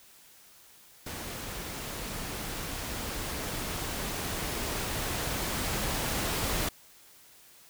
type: noise with level ramp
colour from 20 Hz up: pink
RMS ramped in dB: -39 to -30 dBFS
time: 1.06-6.69 s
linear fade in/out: 5 ms
effects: white hiss -56 dBFS RMS until 7.69 s